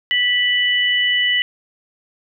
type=tone pair together; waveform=sine; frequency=1964 / 2969 Hz; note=B6 / F#7; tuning=-10 / +5 cents; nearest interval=perfect fifth; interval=715 cents; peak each=-17 dBFS; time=0.11-1.42 s; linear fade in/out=0 ms; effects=none